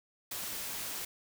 white noise, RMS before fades -39 dBFS, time 0.31-1.05 s, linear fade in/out 5 ms, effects none

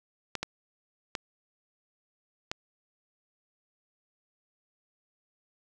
clicks, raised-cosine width 0.2 ms, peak -14 dBFS, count 4, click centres 0.353 / 0.43 / 1.152 / 2.515 s, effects none

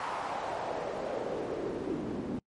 pink noise with band-pass filter sweep, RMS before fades -35 dBFS, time 0-2.39 s, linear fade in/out 2 ms, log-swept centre 1000 to 260 Hz, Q 2.5, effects noise-tail reverb RT60 0.1 s tail -26 dB re dry + MP3 48 kbps

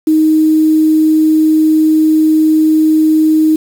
sine tone with quantisation, 312.7 Hz, D#4, 9 cents sharp, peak -6 dBFS, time 0.07-3.56 s, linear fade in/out 5 ms, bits 5, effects none

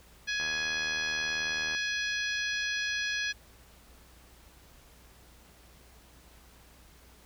harmonic tone, 836 Hz, G#5, 11 cents sharp, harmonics 2 / 3 / 4 / 5 / 6 / 7, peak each -32 / -36 / -38 / -40 / -42 / -43 dBFS, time 0.27-3.33 s, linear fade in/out 20 ms
click train, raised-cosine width 0.5 ms, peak -27 dBFS, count 107, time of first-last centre 0.4-1.749 s, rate 78.6 Hz
effects added 60 Hz sine -58 dBFS peak until 7.25 s + pink hiss -58 dBFS RMS until 7.25 s

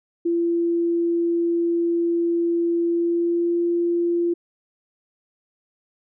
sine tone with pitch glide, 340 to 343.8 Hz, F4 to F4, -46 to -27 cents, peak -18 dBFS, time 0.25-4.34 s, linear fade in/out 10 ms, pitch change +19 cents, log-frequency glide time 2.86-3.61 s, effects none

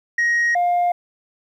sine tone pair in turn, 1883 / 705.3 Hz, A#6 / F5, +17 / +17 cents, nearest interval octave + perfect fourth, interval 1700 cents, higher first, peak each -13 dBFS, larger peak neither, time 0.18-0.55 / 0.55-0.92 s, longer neither, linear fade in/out 5 ms, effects tanh soft clip ceiling -14 dBFS + 9-bit

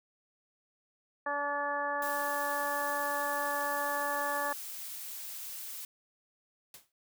harmonic tone, 287.6 Hz, D4, 36 cents flat, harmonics 1 / 2 / 3 / 4 / 5 / 6, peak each -47 / -37 / -36 / -36 / -45 / -36 dBFS, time 1.26-4.53 s, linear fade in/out 5 ms
blue noise, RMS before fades -42 dBFS, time 2.02-5.85 s, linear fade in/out 2 ms
white noise with exponential decay, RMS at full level -46 dBFS, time 6.74-6.92 s, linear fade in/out 2 ms, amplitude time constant 37 ms
effects none

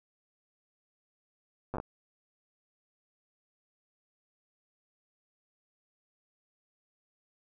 slowing click train, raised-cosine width 1 ms, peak -22 dBFS, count 6, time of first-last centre 1.74-1.801 s, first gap 8 ms, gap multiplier 1.21, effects none

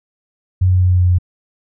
sine tone with pitch steps, 92.2 / 91.62 / 91.04 / 90.46 / 89.89 / 89.32 Hz, F#2 / F#2 / F#2 / F#2 / F#2 / F2, -6 / -17 / -28 / -39 / -50 / +39 cents, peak -9 dBFS, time 0.61-1.186 s, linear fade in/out 10 ms, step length 96 ms, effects none

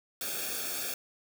white noise with comb filter, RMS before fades -35 dBFS, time 0.21-0.94 s, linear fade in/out 2 ms, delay 1 ms, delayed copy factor -0.8, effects none

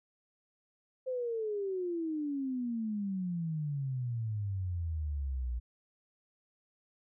sine exponential sweep, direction down, 523.3 to 58.1 Hz, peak -32 dBFS, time 1.06-5.6 s, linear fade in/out 20 ms, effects none

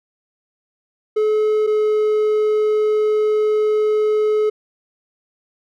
triangle tone pair in turn, 428.7 / 427.1 Hz, A4 / G#4, -45 / +48 cents, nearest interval unison, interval 7 cents, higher first, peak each -12 dBFS, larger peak neither, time 1.16-1.67 / 1.67-4.5 s, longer second, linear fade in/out 10 ms, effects none

